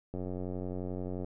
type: click train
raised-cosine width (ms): 2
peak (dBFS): -25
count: 102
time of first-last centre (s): 0.14-1.245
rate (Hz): 91.4
effects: none

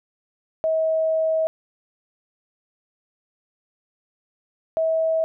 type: tone pair in turn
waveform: sine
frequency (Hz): 640 / 645.6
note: D#5 / E5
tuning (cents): +49 / -36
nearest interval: unison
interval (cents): 15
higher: second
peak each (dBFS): -18 / -18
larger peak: neither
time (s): 0.64-1.47 / 4.77-5.24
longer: first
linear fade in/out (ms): 0
effects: none

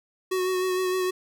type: tone with vibrato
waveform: square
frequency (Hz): 370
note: F#4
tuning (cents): 0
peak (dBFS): -24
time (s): 0.31-1.11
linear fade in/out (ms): 10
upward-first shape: sine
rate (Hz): 6.5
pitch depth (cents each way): 22
effects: none

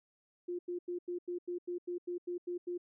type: tone bursts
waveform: sine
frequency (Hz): 352.9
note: F4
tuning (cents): +18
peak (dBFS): -35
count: 12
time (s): 0.48-2.779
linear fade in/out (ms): 10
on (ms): 110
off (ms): 89
effects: none

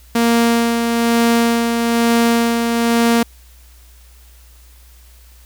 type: tone with tremolo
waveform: sawtooth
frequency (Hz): 233.1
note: A#3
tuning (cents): 0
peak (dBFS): -7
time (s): 0.15-3.23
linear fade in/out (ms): 5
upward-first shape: sine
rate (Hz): 1.1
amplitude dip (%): 40
effects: added 60 Hz sine -42 dBFS peak until 5.45 s + white hiss -50 dBFS RMS until 5.45 s

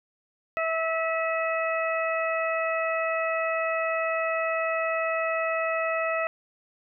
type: harmonic tone with a mistuned harmonic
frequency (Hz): 651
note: E5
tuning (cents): -22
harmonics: 1 / 2 / 3 / 4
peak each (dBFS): -27 / -30 / -32 / -33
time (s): 0.57-6.27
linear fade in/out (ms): 0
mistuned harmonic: 4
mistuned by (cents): -22
effects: none

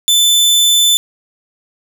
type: tone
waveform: sawtooth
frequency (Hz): 3520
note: A7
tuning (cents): 0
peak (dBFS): -5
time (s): 0.08-0.97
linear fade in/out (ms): 0
effects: none

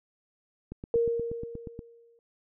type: click train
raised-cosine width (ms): 3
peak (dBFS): -25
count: 10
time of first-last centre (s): 0.72-1.791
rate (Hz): 8.4
type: tone with exponential decay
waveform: sine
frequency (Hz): 466.2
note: A#4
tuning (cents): 0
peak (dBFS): -20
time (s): 0.94-2.19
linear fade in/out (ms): 1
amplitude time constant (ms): 270
effects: none

